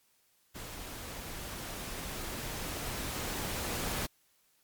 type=noise with level ramp; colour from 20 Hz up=pink; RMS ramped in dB=-44 to -34 dBFS; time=0.54-4.07 s; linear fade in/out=20 ms; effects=white hiss -70 dBFS RMS until 4.63 s + MP3 96 kbps